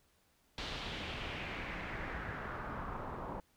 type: noise with low-pass filter sweep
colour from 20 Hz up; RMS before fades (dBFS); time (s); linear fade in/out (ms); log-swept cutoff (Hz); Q
pink; -42; 0.58-3.4; 0; 4000 to 920; 2.3
effects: pink hiss -72 dBFS RMS until 3.56 s